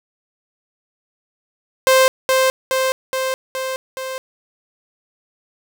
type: tone with echo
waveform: sawtooth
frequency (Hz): 523.3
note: C5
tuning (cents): 0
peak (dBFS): -6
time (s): 1.87-2.08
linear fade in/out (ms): 0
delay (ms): 420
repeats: 5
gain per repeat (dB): -3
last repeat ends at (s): 4.18
effects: none

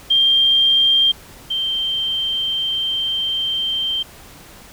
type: tone pair in turn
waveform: sine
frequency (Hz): 3184 / 3138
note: G7 / G7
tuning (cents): +26 / +1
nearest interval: unison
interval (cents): 25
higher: first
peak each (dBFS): -11 / -18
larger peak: first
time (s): 0.1-1.12 / 1.5-4.03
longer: second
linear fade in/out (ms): 10
effects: pink hiss -42 dBFS RMS until 4.72 s

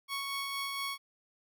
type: tone with tremolo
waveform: 15% pulse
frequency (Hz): 1108.7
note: C#6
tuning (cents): 0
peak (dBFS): -27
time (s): 0.08-0.98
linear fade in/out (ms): 50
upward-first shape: sine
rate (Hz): 4.3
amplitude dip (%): 25
effects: none

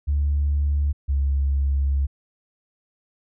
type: tone pair in turn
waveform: sine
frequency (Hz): 72.2 / 69.25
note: D2 / C#2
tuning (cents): -29 / -1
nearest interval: minor second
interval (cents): 72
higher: first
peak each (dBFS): -17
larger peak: neither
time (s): 0.07-0.93 / 1.08-2.07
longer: second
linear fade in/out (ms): 20
effects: tanh soft clip ceiling -14 dBFS

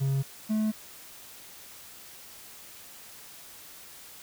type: tone pair in turn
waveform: triangle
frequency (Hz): 136.1 / 216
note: C#3 / A3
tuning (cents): -31 / -32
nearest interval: minor sixth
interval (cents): 799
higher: second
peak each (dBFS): -22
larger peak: neither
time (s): 0-0.23 / 0.49-0.72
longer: neither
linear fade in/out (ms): 20
effects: white hiss -48 dBFS RMS until 4.22 s

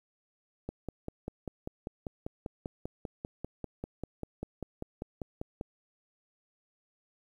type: click train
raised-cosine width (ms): 2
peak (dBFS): -23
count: 26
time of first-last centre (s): 0.69-5.611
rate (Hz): 5.08
effects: 10-bit

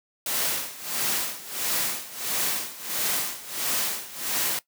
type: noise with tremolo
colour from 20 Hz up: white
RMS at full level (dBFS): -25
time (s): 0.26-4.59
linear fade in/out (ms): 2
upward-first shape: sine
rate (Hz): 1.5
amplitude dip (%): 85
effects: noise-tail reverb RT60 0.1 s tail -17 dB re dry + high-pass 150 Hz 12 dB/octave

